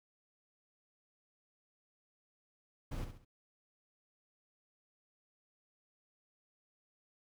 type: noise with echo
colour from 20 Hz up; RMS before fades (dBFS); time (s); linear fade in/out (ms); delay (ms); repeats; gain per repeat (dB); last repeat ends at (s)
brown; -40; 2.91-3.05; 10; 67; 3; -8; 3.251
effects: none